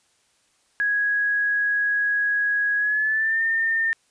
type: tone with pitch glide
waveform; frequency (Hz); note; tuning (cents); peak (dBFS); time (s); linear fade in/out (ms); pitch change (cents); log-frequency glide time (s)
sine; 1661.2 to 1811.6; G#6 to A#6; 0 to -50; -19; 0.8-3.93; 0; +150; 2.77-3.41
effects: white hiss -64 dBFS RMS until 4.1 s + resampled to 22050 Hz